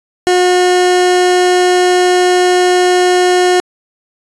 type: tone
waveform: 30% pulse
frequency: 361.3 Hz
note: F#4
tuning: 41 cents flat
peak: -5 dBFS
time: 0.27-3.6 s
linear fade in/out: 0 ms
effects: resampled to 22050 Hz